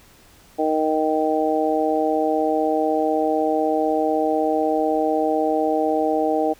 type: harmonic tone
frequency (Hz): 156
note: D#3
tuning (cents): +5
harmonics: 2 / 3 / 4 / 5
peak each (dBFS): -23 / -23 / -23 / -23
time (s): 0.58-6.54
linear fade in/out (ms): 20
effects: pink hiss -51 dBFS RMS until 6.59 s